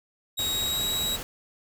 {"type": "tone with pitch glide", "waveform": "sawtooth", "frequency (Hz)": [3800, 3846], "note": ["A#7", "B7"], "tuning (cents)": [33, -47], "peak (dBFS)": -23, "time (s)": [0.37, 1.17], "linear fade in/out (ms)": 20, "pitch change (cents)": 20, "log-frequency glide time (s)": [0.53, 0.95]}
{"type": "noise", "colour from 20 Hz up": "pink", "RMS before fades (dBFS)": -36, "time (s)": [0.39, 1.23], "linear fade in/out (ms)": 0}
{"effects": []}